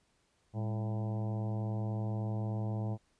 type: harmonic tone with a mistuned harmonic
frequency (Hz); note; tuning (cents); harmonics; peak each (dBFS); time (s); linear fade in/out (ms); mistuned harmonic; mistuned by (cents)
110; A2; 0; 1 / 2 / 3 / 4 / 5 / 6 / 7 / 8 / 9; -33 / -40 / -46 / -50 / -49 / -49 / -50 / -54 / -58; 0.53-2.98; 50; 2; -110
effects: pink hiss -73 dBFS RMS until 3.19 s + resampled to 22050 Hz